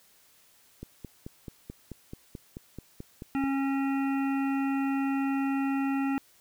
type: click train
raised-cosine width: 3 ms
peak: -26 dBFS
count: 13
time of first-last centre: 0.83-3.439 s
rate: 4.6 Hz
type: harmonic tone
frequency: 273 Hz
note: C#4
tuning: 26 cents flat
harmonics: 1 / 3 / 5 / 7 / 9 / 10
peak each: -26 / -36 / -40 / -43 / -45 / -46 dBFS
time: 3.35-6.18 s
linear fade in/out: 0 ms
effects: white hiss -61 dBFS RMS until 6.4 s